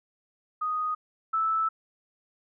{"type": "tone pair in turn", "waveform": "sine", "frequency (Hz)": [1244.5, 1313.6], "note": ["D#6", "E6"], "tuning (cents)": [0, -6], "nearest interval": "minor second", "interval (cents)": 94, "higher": "second", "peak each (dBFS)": [-26, -23], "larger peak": "second", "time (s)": [[0.61, 0.95], [1.33, 1.69]], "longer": "second", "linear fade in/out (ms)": 10, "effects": []}